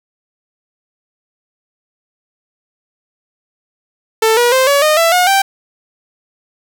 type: tone with pitch steps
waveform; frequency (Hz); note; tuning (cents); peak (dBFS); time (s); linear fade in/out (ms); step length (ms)
sawtooth; 444 / 481.4 / 521.9 / 565.9 / 613.6 / 665.2 / 721.3 / 782; A4 / B4 / C5 / C#5 / D#5 / E5 / F#5 / G5; +16 / -44 / -4 / +36 / -24 / +16 / -44 / -4; -5; 4.22-5.42; 5; 150
effects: none